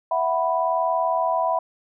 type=chord; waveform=sine; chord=E suspended second; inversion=none; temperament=equal; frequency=659.3 / 740 / 987.8 Hz; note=E5 / F#5 / B5; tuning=0 / 0 / 0 cents; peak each=-23 / -25 / -23 dBFS; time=0.11-1.59 s; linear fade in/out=5 ms; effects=none